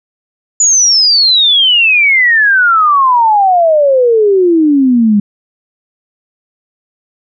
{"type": "exponential sweep", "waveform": "sine", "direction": "down", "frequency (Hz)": [7010, 200.4], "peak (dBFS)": -5, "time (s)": [0.6, 5.2], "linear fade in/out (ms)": 5, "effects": []}